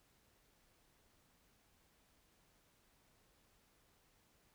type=silence; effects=pink hiss -73 dBFS RMS until 4.54 s